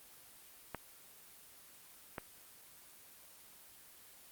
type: clicks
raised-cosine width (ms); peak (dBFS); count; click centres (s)
0.5; -24; 2; 0.747 / 2.182
effects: white hiss -58 dBFS RMS until 4.31 s + Opus 24 kbps